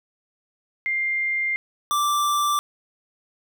sine / square tone pair in turn, 2100 / 1173.8 Hz, C7 / D6, +6 / -1 cents, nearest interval minor seventh, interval 1007 cents, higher first, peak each -21 / -20 dBFS, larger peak second, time 0.86-1.56 / 1.91-2.59 s, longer first, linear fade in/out 0 ms, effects none

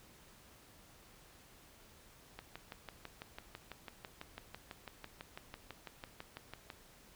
click train, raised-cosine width 0.3 ms, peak -29 dBFS, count 27, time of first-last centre 2.39-6.702 s, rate 6.03 Hz, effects pink hiss -61 dBFS RMS until 7.15 s

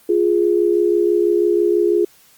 sine tone pair together, 349.2 / 415.3 Hz, F4 / G#4, 0 / 0 cents, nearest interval minor third, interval 300 cents, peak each -15 / -16 dBFS, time 0.09-2.05 s, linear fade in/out 5 ms, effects white hiss -51 dBFS RMS until 2.37 s + Opus 32 kbps

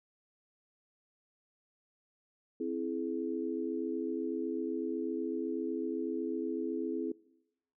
sine chord, C augmented, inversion none, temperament equal with one note detuned, 261.6 / 329.6 / 423.3 Hz, C4 / E4 / G#4, 0 / 0 / +33 cents, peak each -37 / -36 / -37 dBFS, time 2.6-7.12 s, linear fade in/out 5 ms, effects noise-tail reverb RT60 0.9 s tail -23 dB re dry

